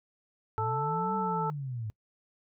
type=harmonic tone; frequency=440 Hz; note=A4; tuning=in tune; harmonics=1 / 2 / 3; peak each=-35 / -31 / -34 dBFS; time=0.58-1.5 s; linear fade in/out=0 ms
type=linear two-way sweep; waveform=sine; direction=up then down; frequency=103.83 to 196 to 103.83 Hz; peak=-33 dBFS; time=0.58-1.9 s; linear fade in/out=0 ms; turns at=1.15 s
effects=noise-tail reverb RT60 0.1 s tail -24 dB re dry